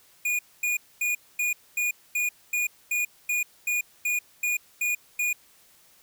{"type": "tone bursts", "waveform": "square", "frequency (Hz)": 2446, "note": "D#7", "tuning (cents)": -30, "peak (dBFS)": -24, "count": 14, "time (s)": [0.25, 5.33], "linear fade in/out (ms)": 5, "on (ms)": 140, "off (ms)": 240, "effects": ["white hiss -58 dBFS RMS until 6.02 s"]}